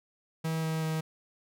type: tone with pitch steps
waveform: 45% pulse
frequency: 161 / 159.8 / 158.6 Hz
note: E3 / D#3 / D#3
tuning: -41 / +47 / +33 cents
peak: -29 dBFS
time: 0.44-1.01 s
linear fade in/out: 10 ms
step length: 190 ms
effects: none